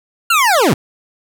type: linear sweep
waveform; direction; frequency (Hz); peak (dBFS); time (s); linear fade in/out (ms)
25% pulse; down; 1425 to 98.6; -6; 0.3-0.74; 5
effects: none